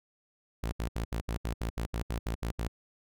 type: tone bursts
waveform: sawtooth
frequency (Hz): 56.5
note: A1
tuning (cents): +47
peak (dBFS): -27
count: 13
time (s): 0.63-2.679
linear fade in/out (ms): 5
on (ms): 93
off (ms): 70
effects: none